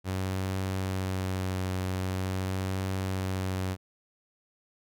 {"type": "tone with vibrato", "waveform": "sawtooth", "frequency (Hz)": 94, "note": "F#2", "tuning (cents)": 28, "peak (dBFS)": -25, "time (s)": [0.04, 3.77], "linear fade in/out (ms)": 50, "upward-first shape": "triangle", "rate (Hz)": 0.44, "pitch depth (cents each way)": 21, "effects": []}